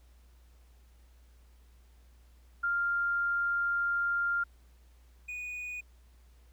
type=tone pair in turn; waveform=sine / triangle; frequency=1396.9 / 2470 Hz; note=F6 / D#7; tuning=0 / -13 cents; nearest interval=minor seventh; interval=987 cents; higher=second; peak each=-27 / -35 dBFS; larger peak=first; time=2.63-4.44 / 5.28-5.81 s; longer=first; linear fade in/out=10 ms; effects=added 60 Hz sine -56 dBFS peak until 6.52 s + pink hiss -69 dBFS RMS until 6.52 s